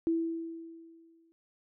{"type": "tone with exponential decay", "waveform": "sine", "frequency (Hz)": 329.9, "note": "E4", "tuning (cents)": 1, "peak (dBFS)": -24, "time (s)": [0.07, 1.32], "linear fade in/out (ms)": 0, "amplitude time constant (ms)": 270, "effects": []}